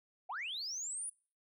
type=linear sweep; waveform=sine; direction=up; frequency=659.3 to 9956 Hz; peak=-37 dBFS; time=0.29-1.1 s; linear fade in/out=10 ms; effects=noise-tail reverb RT60 0.4 s tail -25 dB re dry + tanh soft clip ceiling -34 dBFS